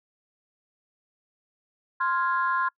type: chord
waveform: sine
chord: F minor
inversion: second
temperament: equal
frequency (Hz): 1046.5 / 1396.9 / 1661.2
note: C6 / F6 / Ab6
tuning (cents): 0 / 0 / 0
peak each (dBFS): -24 / -28 / -30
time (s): 2-2.69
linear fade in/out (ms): 10
effects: noise-tail reverb RT60 0.1 s tail -26 dB re dry + tanh soft clip ceiling -13 dBFS